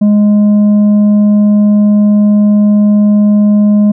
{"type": "tone with tanh clipping", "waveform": "triangle", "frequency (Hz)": 207.7, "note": "G#3", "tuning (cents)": 0, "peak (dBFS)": -5, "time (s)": [0.01, 3.92], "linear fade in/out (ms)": 10, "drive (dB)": 9, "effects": []}